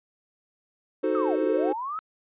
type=chord; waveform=triangle; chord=D# diminished seventh; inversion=none; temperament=equal; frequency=311.1 / 370 / 440 / 523.3 Hz; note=D#4 / F#4 / A4 / C5; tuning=0 / 0 / 0 / 0 cents; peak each=-26 dBFS; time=1.03-1.73 s; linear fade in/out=10 ms
type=linear two-way sweep; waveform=sine; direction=down then up; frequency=1318.5 to 293.7 to 1318.5 Hz; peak=-29 dBFS; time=1.15-1.99 s; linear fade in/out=0 ms; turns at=1.43 s
effects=resampled to 8000 Hz